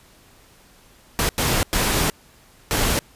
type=noise bursts at uneven times; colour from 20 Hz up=pink; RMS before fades=-20 dBFS; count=4; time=1.19-1.29 / 1.38-1.63 / 1.73-2.1 / 2.71-2.99 s; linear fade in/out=0 ms; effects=pink hiss -52 dBFS RMS until 3.15 s + resampled to 32000 Hz